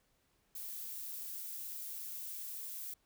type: noise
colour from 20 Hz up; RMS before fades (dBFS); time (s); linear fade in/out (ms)
violet; -44; 0.55-2.94; 5
effects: pink hiss -75 dBFS RMS until 3.05 s